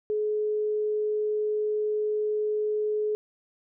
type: tone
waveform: sine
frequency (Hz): 424.5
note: G#4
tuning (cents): +38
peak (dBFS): -24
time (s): 0.1-3.15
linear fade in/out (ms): 0
effects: none